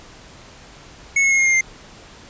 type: tone with pitch steps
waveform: square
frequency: 2200 / 2180 / 2160 / 2140 / 2120 / 2101 Hz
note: C#7 / C#7 / C#7 / C7 / C7 / C7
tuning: -14 / -29 / -45 / +38 / +22 / +7 cents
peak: -14 dBFS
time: 1.16-1.61 s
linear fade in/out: 5 ms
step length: 75 ms
effects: pink hiss -43 dBFS RMS until 2.29 s + resampled to 16000 Hz